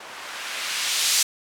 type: noise with low-pass filter sweep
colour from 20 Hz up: violet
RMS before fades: -26 dBFS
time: 0-1.23 s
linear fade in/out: 5 ms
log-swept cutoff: 870 to 5700 Hz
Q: 0.78
effects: none